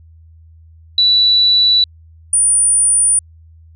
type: tone pair in turn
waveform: sine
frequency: 3951 / 9397 Hz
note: B7 / D9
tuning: 0 / 0 cents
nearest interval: octave + minor third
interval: 1500 cents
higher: second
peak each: -8 / -9 dBFS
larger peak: first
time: 0.98-1.84 / 2.33-3.19 s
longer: neither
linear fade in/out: 2 ms
effects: added 81 Hz sine -40 dBFS peak until 3.75 s